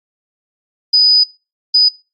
sine tone bursts at uneven times, 4978 Hz, D#8, in tune, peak -6 dBFS, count 2, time 0.93-1.24 / 1.74-1.89 s, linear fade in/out 10 ms, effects noise-tail reverb RT60 0.3 s tail -23 dB re dry + Opus 48 kbps

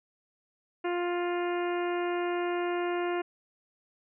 harmonic tone, 351.1 Hz, F4, 9 cents sharp, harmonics 1 / 2 / 3 / 4 / 5 / 6 / 7 / 8, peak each -29 / -35 / -39 / -41 / -43 / -45 / -46 / -47 dBFS, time 0.84-3.22 s, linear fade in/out 10 ms, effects none

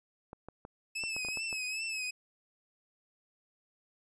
clicks, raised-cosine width 1 ms, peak -30 dBFS, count 9, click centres 0.331 / 0.486 / 0.651 / 1.037 / 1.165 / 1.249 / 1.286 / 1.373 / 1.528 s
sawtooth tone with vibrato, 2585 Hz, E7, 34 cents flat, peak -31 dBFS, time 0.95-2.11 s, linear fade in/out 10 ms, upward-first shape triangle, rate 2.5 Hz, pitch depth 73 cents each way
effects resampled to 22050 Hz

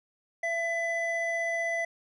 triangle tone pair together, 671.9 / 2000 Hz, E5 / B6, +33 / +21 cents, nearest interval octave + perfect fifth, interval 1888 cents, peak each -29 / -28 dBFS, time 0.43-1.85 s, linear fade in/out 5 ms, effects resampled to 24000 Hz

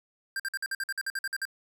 square tone bursts, 1585 Hz, G6, 19 cents sharp, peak -30 dBFS, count 13, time 0.36-1.453 s, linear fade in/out 2 ms, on 37 ms, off 51 ms, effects none

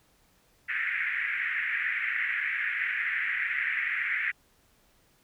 pink band-pass noise, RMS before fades -30 dBFS, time 0.68-4.32 s, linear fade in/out 20 ms, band 1700 to 2200 Hz, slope 48 dB/octave, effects pink hiss -65 dBFS RMS until 5.23 s

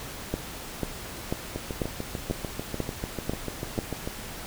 two click trains, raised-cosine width 2 ms, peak -17 / -13 dBFS, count 18 / 8, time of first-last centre 1.56-4.075 / 0.34-3.788 s, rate 6.76 / 2.03 Hz, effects pink hiss -39 dBFS RMS until 4.46 s

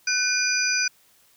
sine tone cluster, 1510 / 2411 / 4880 / 5970 Hz, F#6 / D7 / D#8 / F#8, +35 / +45 / -34 / +15 cents, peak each -26 dBFS, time 0.07-0.88 s, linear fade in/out 5 ms, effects white hiss -59 dBFS RMS until 1.36 s

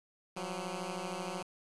10% pulse beating tone pair, 174.61 / 187.61 Hz, F3 / F#3, 0 / +24 cents, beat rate 13 Hz, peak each -32 / -31 dBFS, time 0.36-1.43 s, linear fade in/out 10 ms, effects resampled to 24000 Hz + 9-bit

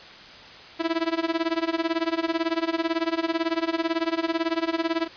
sawtooth tone with tremolo, 329.6 Hz, E4, in tune, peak -16 dBFS, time 0.79-5.08 s, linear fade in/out 20 ms, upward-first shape sine, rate 18 Hz, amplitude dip 90%, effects white hiss -44 dBFS RMS until 5.16 s + resampled to 11025 Hz

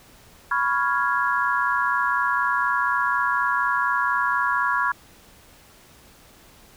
sine chord, C# dominant seventh, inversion third, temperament equal with one note detuned, 987.8 / 1111.9 / 1396.9 / 1661.2 Hz, B5 / C#6 / E#6 / G#6, 0 / +5 / 0 / 0 cents, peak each -25 dBFS, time 0.51-4.92 s, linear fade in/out 5 ms, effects pink hiss -51 dBFS RMS until 6.76 s

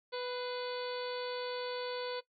harmonic tone with a mistuned harmonic, 495.4 Hz, B4, 5 cents sharp, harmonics 1 / 2 / 3 / 4 / 5 / 6 / 7 / 8 / 9, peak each -37 / -45 / -47 / -51 / -52 / -55 / -49 / -52 / -47 dBFS, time 0.12-2.21 s, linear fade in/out 20 ms, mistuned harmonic 4, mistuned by +62 cents, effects noise-tail reverb RT60 0.1 s tail -18 dB re dry

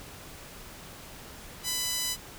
sawtooth tone with high-pass filter, 997 Hz, B5, 16 cents sharp, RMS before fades -31 dBFS, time 1.63-2.17 s, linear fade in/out 50 ms, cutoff 4400 Hz, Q 0.91, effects pink hiss -46 dBFS RMS until 2.38 s

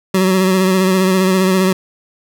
25% pulse tone with vibrato, 187.6 Hz, F#3, 24 cents sharp, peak -7 dBFS, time 0.14-1.73 s, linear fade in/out 5 ms, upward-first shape sine, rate 15 Hz, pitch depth 33 cents each way, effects none

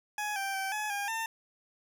20% pulse tone with pitch steps, 838 / 784 / 774 / 848 / 808 / 901 Hz, G#5 / G5 / G5 / G#5 / G#5 / A5, +15 / 0 / -22 / +36 / -48 / +41 cents, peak -27 dBFS, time 0.18-1.26 s, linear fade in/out 2 ms, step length 180 ms, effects none

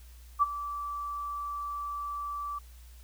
sine tone with ADSR envelope, 1160 Hz, D6, 22 cents flat, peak -18 dBFS, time 0.39-2.59 s, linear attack 32 ms, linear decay 26 ms, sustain -15 dB, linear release 10 ms, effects added 60 Hz sine -48 dBFS peak until 3.03 s + white hiss -60 dBFS RMS until 3.03 s

